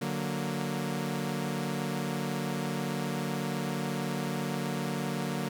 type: chord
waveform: sawtooth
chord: D augmented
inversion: none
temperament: equal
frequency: 146.83 / 185 / 233.1 Hz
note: D3 / F#3 / A#3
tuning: 0 / 0 / 0 cents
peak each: -31 dBFS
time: 0.01-5.49 s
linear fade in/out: 10 ms
effects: none